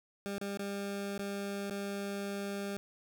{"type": "tone with dropouts", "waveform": "20% pulse", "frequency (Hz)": 200, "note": "G3", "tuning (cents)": 35, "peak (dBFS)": -31, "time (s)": [0.26, 2.77], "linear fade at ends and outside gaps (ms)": 0, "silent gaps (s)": [[0.381, 0.413], [0.573, 0.593], [1.179, 1.191], [1.699, 1.708]], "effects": []}